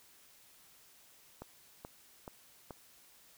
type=click train; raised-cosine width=1 ms; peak=-30 dBFS; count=4; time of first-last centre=1.42-2.708 s; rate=2.33 Hz; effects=white hiss -62 dBFS RMS until 3.37 s